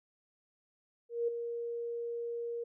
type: tone with ADSR envelope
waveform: sine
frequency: 470 Hz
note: A#4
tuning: 14 cents sharp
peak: -27 dBFS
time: 1.09-2.64 s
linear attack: 190 ms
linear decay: 7 ms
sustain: -8 dB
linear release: 8 ms
effects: none